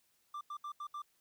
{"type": "tone bursts at uneven times", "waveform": "triangle", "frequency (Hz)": 1181, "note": "D6", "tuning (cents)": 9, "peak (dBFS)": -38, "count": 5, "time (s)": [[0.34, 0.41], [0.5, 0.57], [0.64, 0.72], [0.8, 0.87], [0.94, 1.02]], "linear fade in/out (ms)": 5, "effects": ["white hiss -74 dBFS RMS until 1.2 s"]}